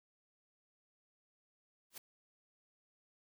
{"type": "noise with exponential growth", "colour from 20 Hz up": "white", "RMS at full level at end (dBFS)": -42, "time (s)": [1.9, 1.98], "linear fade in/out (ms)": 5, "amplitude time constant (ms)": 16, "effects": []}